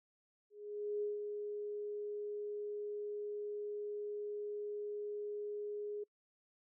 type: tone with ADSR envelope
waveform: sine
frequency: 415.3 Hz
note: G#4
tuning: in tune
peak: -34 dBFS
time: 0.5-6.04 s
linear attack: 520 ms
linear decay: 160 ms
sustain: -5 dB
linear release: 9 ms
effects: noise-tail reverb RT60 0.1 s tail -26 dB re dry

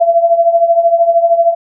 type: tone with tremolo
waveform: sine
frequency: 676 Hz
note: E5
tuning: 43 cents sharp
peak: -3 dBFS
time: 0-1.55 s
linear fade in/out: 20 ms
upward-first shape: triangle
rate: 13 Hz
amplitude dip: 80%
effects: none

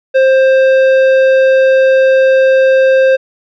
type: tone with tanh clipping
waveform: triangle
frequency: 528 Hz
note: C5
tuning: 16 cents sharp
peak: -7 dBFS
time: 0.14-3.17 s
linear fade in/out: 20 ms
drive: 15 dB
effects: none

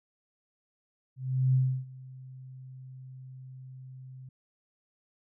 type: tone with ADSR envelope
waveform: sine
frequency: 130 Hz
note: C3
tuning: 11 cents flat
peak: -20 dBFS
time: 1.16-4.29 s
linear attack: 380 ms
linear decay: 310 ms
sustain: -23 dB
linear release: 4 ms
effects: none

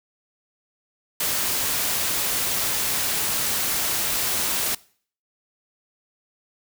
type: noise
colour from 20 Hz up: white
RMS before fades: -24 dBFS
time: 1.2-4.75 s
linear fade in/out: 5 ms
effects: noise-tail reverb RT60 0.5 s tail -22 dB re dry

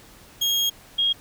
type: tone pair in turn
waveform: 35% pulse / sine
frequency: 3264 / 3264 Hz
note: G#7 / G#7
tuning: -31 / -31 cents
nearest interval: unison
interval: 0 cents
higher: neither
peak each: -18 dBFS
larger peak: neither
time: 0.41-0.7 / 0.98-1.13 s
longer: first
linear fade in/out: 10 ms
effects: pink hiss -49 dBFS RMS until 1.2 s

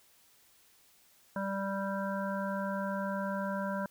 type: harmonic tone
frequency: 196 Hz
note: G3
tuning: in tune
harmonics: 1 / 3 / 5 / 7 / 8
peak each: -35 / -37 / -39 / -44 / -42 dBFS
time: 1.36-3.86 s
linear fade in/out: 2 ms
effects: white hiss -64 dBFS RMS until 3.9 s

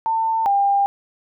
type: tone pair in turn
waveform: sine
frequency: 897 / 799.1 Hz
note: A5 / G5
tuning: +33 / +33 cents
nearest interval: major second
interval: 200 cents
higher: first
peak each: -17 / -14 dBFS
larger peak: second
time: 0.06-0.46 / 0.46-0.86 s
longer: neither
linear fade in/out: 0 ms
effects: none

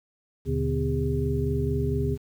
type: tone cluster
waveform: sine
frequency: 76 / 120.3 / 144.7 / 252.1 / 404.5 Hz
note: D#2 / B2 / D3 / B3 / G#4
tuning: -40 / -45 / -25 / +36 / -46 cents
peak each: -28 / -32 / -28 / -32 / -29 dBFS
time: 0.45-2.18 s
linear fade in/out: 50 ms
effects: 9-bit

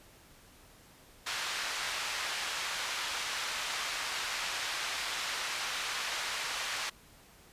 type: band-pass noise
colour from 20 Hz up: pink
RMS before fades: -36 dBFS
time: 1.26-6.9 s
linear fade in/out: 10 ms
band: 1200 to 5900 Hz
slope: 12 dB/octave
effects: pink hiss -58 dBFS RMS until 7.52 s + resampled to 32000 Hz

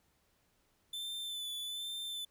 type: tone with vibrato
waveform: 45% pulse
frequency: 3520 Hz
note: A7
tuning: in tune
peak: -38 dBFS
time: 0.93-2.25 s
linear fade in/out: 5 ms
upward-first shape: sine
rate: 1.2 Hz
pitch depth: 28 cents each way
effects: pink hiss -74 dBFS RMS until 2.3 s

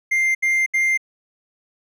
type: tone bursts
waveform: triangle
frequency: 2099 Hz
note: C7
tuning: 5 cents sharp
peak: -14 dBFS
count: 3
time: 0.11-0.976 s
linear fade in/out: 10 ms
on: 240 ms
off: 73 ms
effects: none

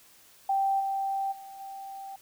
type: tone with level steps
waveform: sine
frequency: 782 Hz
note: G5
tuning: 4 cents flat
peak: -23 / -27 / -42 / -38 dBFS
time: 0.49-2.16 s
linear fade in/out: 5 ms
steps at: 0.79 / 1.31 / 1.59 s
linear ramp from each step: 20 ms
effects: white hiss -57 dBFS RMS until 2.21 s

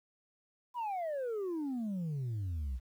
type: exponential sweep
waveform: sine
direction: down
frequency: 1008 to 58.9 Hz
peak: -31 dBFS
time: 0.74-2.8 s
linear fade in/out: 50 ms
effects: tanh soft clip ceiling -33 dBFS + 11-bit

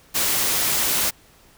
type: noise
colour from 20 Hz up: white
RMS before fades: -21 dBFS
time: 0.14-1.11 s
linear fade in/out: 20 ms
effects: pink hiss -53 dBFS RMS until 1.57 s

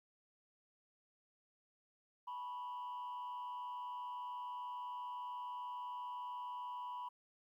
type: tone with frequency modulation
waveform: sine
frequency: 985 Hz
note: B5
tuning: 5 cents flat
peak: -40 dBFS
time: 2.27-7.09 s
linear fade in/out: 10 ms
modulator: 123 Hz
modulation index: 0.43
effects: tanh soft clip ceiling -41 dBFS + 13-bit

